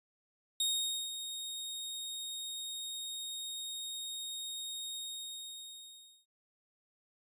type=tone with ADSR envelope; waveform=sawtooth; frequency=3727 Hz; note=A#7; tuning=1 cent flat; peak=-26 dBFS; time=0.6-6.26 s; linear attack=3 ms; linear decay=500 ms; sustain=-10 dB; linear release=1300 ms; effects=resampled to 32000 Hz